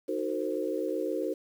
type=chord; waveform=sine; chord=C half-diminished seventh; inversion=first; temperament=equal with one note detuned; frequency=311.1 / 370 / 455.8 / 523.3 Hz; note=Eb4 / Gb4 / Bb4 / C5; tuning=0 / 0 / -39 / 0 cents; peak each=-34 dBFS; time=0.08-1.34 s; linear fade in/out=10 ms; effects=9-bit